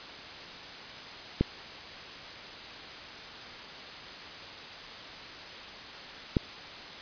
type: clicks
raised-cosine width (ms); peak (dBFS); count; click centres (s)
3; -10; 2; 1.41 / 6.368
effects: white hiss -43 dBFS RMS until 7.01 s + resampled to 11025 Hz